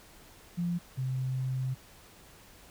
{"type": "tone pair in turn", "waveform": "sine", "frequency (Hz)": [173.6, 130.05], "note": ["F3", "C3"], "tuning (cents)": [-10, -10], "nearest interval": "perfect fourth", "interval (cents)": 500, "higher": "first", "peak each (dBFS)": [-28, -29], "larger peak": "first", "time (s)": [[0.57, 0.79], [0.97, 1.75]], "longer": "second", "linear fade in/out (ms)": 20, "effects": ["pink hiss -55 dBFS RMS until 2.7 s"]}